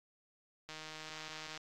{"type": "click train", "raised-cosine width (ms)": 0.2, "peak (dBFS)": -29, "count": 139, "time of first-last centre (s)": [0.69, 1.575], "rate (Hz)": 156, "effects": ["AAC 48 kbps"]}